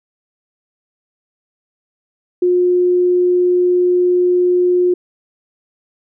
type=tone; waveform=sine; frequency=358.3 Hz; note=F4; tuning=44 cents sharp; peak=-10 dBFS; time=2.42-4.94 s; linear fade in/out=5 ms; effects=none